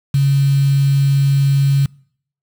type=tone with quantisation; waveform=sine; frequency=138.7 Hz; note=C#3; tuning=1 cent sharp; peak=-10 dBFS; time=0.14-1.86 s; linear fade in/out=5 ms; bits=5; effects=noise-tail reverb RT60 0.6 s tail -25 dB re dry